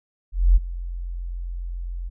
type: tone with ADSR envelope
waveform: sine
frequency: 43.65 Hz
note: F1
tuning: in tune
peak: -9 dBFS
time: 0.32-2.1 s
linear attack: 240 ms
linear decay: 23 ms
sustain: -18 dB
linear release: 24 ms
effects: none